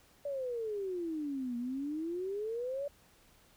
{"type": "exponential two-way sweep", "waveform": "sine", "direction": "down then up", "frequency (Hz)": [582, 235.4, 582], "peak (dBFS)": -34, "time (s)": [0.25, 2.88], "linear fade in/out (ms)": 5, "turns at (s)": 1.57, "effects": ["pink hiss -64 dBFS RMS until 3.56 s"]}